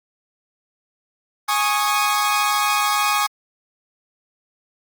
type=chord; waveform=sawtooth; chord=Ab suspended fourth; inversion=none; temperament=equal with one note detuned; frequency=830.6 / 1103 / 1244.5 Hz; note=Ab5 / Db6 / Eb6; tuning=0 / -9 / 0 cents; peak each=-18 dBFS; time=1.48-3.27 s; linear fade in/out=10 ms; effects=Opus 32 kbps